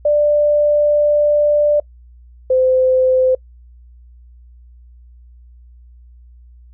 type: tone pair in turn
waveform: sine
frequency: 591 / 515.1 Hz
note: D5 / C5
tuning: +11 / -27 cents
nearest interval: major second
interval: 238 cents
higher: first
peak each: -10 dBFS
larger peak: neither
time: 0.05-1.8 / 2.5-3.35 s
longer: first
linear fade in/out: 5 ms
effects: noise-tail reverb RT60 0.1 s tail -26 dB re dry + added 60 Hz sine -40 dBFS peak until 6.73 s